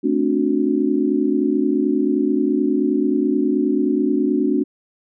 sine chord, D dominant seventh, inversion second, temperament just, 220.2 / 264.3 / 293.7 / 367.1 Hz, A3 / C4 / D4 / F#4, +2 / +18 / 0 / -14 cents, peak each -23 / -21 / -19 / -22 dBFS, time 0.03-4.64 s, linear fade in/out 20 ms, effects none

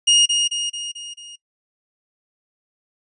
sawtooth tone with echo, 2860 Hz, F7, 41 cents sharp, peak -8 dBFS, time 0.07-0.26 s, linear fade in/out 10 ms, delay 220 ms, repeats 5, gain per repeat -5 dB, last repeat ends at 1.36 s, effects noise-tail reverb RT60 0.1 s tail -21 dB re dry + resampled to 22050 Hz

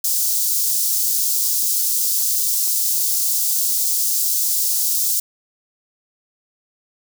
white high-pass noise, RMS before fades -19 dBFS, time 0.04-5.2 s, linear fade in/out 5 ms, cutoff 5000 Hz, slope 24 dB/octave, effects none

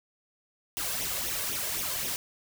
white noise with flanger, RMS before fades -32 dBFS, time 0.77-2.16 s, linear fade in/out 0 ms, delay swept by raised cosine 0.32 to 1.92 ms, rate 3.9 Hz, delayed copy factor +0.65, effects none

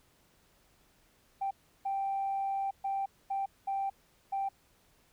sine tone bursts at uneven times, 784 Hz, G5, in tune, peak -29 dBFS, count 6, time 1.41-1.51 / 1.85-2.71 / 2.84-3.06 / 3.3-3.46 / 3.67-3.9 / 4.32-4.49 s, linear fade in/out 10 ms, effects tanh soft clip ceiling -26 dBFS + pink hiss -67 dBFS RMS until 5.12 s

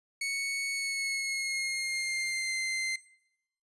sawtooth tone with pitch glide, 2217 to 2081 Hz, C#7 to C7, 0 to -10 cents, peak -27 dBFS, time 0.21-2.96 s, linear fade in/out 5 ms, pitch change -110 cents, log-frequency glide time 0.72-2.54 s, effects noise-tail reverb RT60 0.8 s tail -19 dB re dry + resampled to 24000 Hz

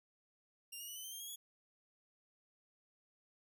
10% pulse tone with pitch steps, 2795 / 2870 / 2948 / 3027 / 3108 / 3192 / 3278 / 3366 Hz, F7 / F7 / F#7 / F#7 / G7 / G7 / G#7 / G#7, +1 / +47 / -7 / +39 / -16 / +31 / -23 / +23 cents, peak -38 dBFS, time 0.72-1.36 s, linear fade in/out 10 ms, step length 80 ms, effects none

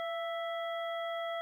harmonic tone with a mistuned harmonic, 659.3 Hz, E5, in tune, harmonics 1 / 2 / 3 / 5, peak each -35 / -42 / -44 / -47 dBFS, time 0-1.41 s, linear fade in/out 0 ms, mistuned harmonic 1, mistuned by +36 cents, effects 11-bit

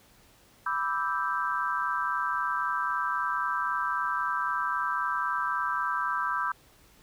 sine chord, E minor seventh, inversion second, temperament equal, 987.8 / 1174.7 / 1318.5 / 1568 Hz, B5 / D6 / E6 / G6, 0 / 0 / 0 / 0 cents, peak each -32 dBFS, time 0.66-6.52 s, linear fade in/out 5 ms, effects pink hiss -59 dBFS RMS until 7.02 s

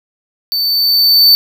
square tone with level ramp, 4541 Hz, C#8, 41 cents sharp, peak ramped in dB -14 to -4 dBFS, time 0.52-1.35 s, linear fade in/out 0 ms, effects none

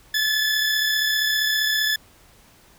20% pulse tone pair together, 1725 / 1760.2 Hz, A6 / A6, -35 / 0 cents, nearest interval unison, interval 35 cents, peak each -15 / -23 dBFS, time 0.14-1.96 s, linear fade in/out 5 ms, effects pink hiss -53 dBFS RMS until 2.78 s

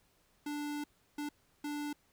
square tone bursts at uneven times, 293.7 Hz, D4, in tune, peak -37 dBFS, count 3, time 0.46-0.84 / 1.18-1.29 / 1.64-1.93 s, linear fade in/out 5 ms, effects pink hiss -71 dBFS RMS until 2.12 s

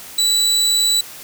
30% pulse tone, 3951 Hz, B7, in tune, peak -11 dBFS, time 0.18-1.01 s, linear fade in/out 5 ms, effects white hiss -36 dBFS RMS until 1.23 s

